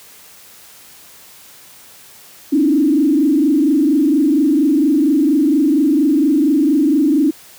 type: tone with frequency modulation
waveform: sine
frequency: 294.5 Hz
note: D4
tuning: 5 cents sharp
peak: -10 dBFS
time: 2.52-7.31 s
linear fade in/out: 10 ms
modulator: 24.3 Hz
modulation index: 1.3
effects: white hiss -42 dBFS RMS until 7.58 s + high-pass 60 Hz 12 dB/octave